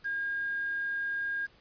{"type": "tone with quantisation", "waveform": "sine", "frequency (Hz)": 1621, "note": "G#6", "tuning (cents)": -42, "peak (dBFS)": -30, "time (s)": [0.04, 1.47], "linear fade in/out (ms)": 20, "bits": 8, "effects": ["pink hiss -61 dBFS RMS until 1.6 s", "resampled to 11025 Hz"]}